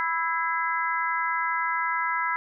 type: harmonic tone with a mistuned harmonic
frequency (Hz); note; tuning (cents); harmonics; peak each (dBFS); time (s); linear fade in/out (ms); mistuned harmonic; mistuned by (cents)
329.6; E4; 0; 3 / 4 / 5 / 6; -28 / -29 / -30 / -31; 0-2.36; 0; 6; +51
effects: none